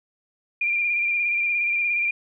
sine tone with vibrato, 2395 Hz, D7, 33 cents sharp, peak -20 dBFS, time 0.61-2.11 s, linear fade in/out 5 ms, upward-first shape square, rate 17 Hz, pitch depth 25 cents each way, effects none

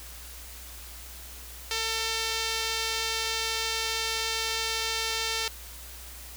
sawtooth tone with band-pass filter, 448.4 Hz, A4, 33 cents sharp, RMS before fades -30 dBFS, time 1.71-5.48 s, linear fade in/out 0 ms, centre 4500 Hz, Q 1.1, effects added 60 Hz sine -45 dBFS peak until 6.36 s + white hiss -45 dBFS RMS until 6.36 s

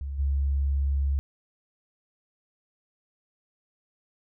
sine tone with level steps, 69.4 Hz, C#2, 3 cents sharp, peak -30 / -22 dBFS, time 0.01-1.19 s, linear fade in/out 0 ms, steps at 0.18 s, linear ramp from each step 20 ms, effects none

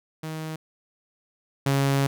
sawtooth tone pair in turn, 157.8 / 138.07 Hz, D#3 / C#3, +25 / -7 cents, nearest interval major second, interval 232 cents, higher first, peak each -27 / -16 dBFS, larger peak second, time 0.23-0.56 / 1.66-2.07 s, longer second, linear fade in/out 5 ms, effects none

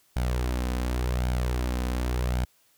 sawtooth tone with flanger, 61.74 Hz, B1, in tune, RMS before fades -27 dBFS, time 0.16-2.45 s, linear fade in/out 5 ms, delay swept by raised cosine 1.3 to 4 ms, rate 0.89 Hz, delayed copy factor +0.5, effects white hiss -64 dBFS RMS until 2.77 s

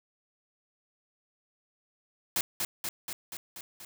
white noise with echo, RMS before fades -28 dBFS, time 2.36-2.41 s, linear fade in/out 2 ms, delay 240 ms, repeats 6, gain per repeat -3 dB, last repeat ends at 3.85 s, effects none

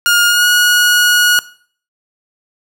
sawtooth tone with pitch glide, 1421 to 1451.7 Hz, F6 to F#6, +30 to -33 cents, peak -5 dBFS, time 0.06-1.39 s, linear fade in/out 0 ms, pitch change +37 cents, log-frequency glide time 0.26-0.46 s, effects noise-tail reverb RT60 0.5 s tail -19 dB re dry

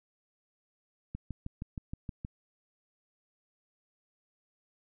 click train, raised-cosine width 5 ms, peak -25 dBFS, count 8, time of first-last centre 1.15-2.249 s, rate 6.37 Hz, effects none

